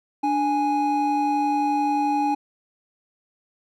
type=tone pair together; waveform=triangle; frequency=293.7 / 829.7 Hz; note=D4 / G#5; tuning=0 / -2 cents; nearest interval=octave + tritone; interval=1798 cents; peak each=-22 / -19 dBFS; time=0.23-2.35 s; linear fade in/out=10 ms; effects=none